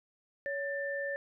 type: tone pair together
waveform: sine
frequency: 560.7 / 1780 Hz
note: C#5 / A6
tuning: +20 / +20 cents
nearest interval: octave + minor sixth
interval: 2000 cents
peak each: -35 / -36 dBFS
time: 0.46-1.16 s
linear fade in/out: 0 ms
effects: none